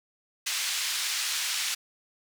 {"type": "band-pass noise", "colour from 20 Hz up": "white", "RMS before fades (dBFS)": -30, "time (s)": [0.46, 1.75], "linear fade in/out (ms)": 10, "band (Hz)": [1800, 6300], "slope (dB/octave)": 12, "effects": []}